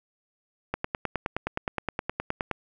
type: click train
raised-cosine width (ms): 0.5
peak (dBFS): -12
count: 18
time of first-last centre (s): 0.74-2.513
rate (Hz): 9.59
effects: none